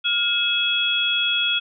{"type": "tone cluster", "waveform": "sine", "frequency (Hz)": [1412, 2585, 3334], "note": ["F6", "E7", "G#7"], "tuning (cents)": [19, -34, 6], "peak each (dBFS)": [-27, -24, -20], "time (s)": [0.04, 1.6], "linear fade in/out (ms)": 20, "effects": []}